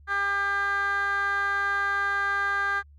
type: tone with band-pass filter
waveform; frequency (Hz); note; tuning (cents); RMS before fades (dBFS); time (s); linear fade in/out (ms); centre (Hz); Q
15% pulse; 399.7; G4; +34; -26; 0.07-2.83; 50; 1500; 4.7
effects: added 72 Hz sine -49 dBFS peak until 2.98 s + Opus 48 kbps